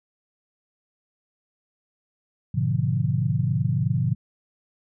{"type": "chord", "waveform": "sine", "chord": "G# diminished seventh", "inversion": "none", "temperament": "equal", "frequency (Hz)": [103.83, 123.47, 146.83, 174.61], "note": ["G#2", "B2", "D3", "F3"], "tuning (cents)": [0, 0, 0, 0], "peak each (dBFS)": [-27, -24, -25, -28], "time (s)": [2.54, 4.15], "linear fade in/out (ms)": 10, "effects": []}